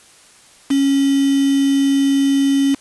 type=tone with quantisation; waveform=sine; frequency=275.9 Hz; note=C#4; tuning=8 cents flat; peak=-12 dBFS; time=0.7-2.75 s; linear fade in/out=10 ms; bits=4; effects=white hiss -47 dBFS RMS until 2.8 s + resampled to 24000 Hz